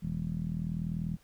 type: tone with low-pass filter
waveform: 10% pulse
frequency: 40.22 Hz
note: E1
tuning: 42 cents flat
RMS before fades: -34 dBFS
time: 0.02-1.17 s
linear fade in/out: 20 ms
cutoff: 180 Hz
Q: 5.6
effects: pink hiss -65 dBFS RMS until 1.23 s